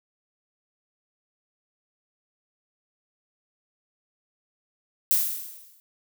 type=noise with exponential decay; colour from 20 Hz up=violet; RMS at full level=-19 dBFS; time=5.11-5.8 s; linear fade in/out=0 ms; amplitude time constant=150 ms; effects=none